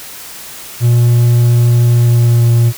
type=tone with pitch glide; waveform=triangle; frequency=119.6 to 117.68 Hz; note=A#2 to A#2; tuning=+45 to +17 cents; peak=-4 dBFS; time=0.8-2.73 s; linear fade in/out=50 ms; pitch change=-28 cents; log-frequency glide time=1.91-2.54 s; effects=white hiss -30 dBFS RMS until 2.77 s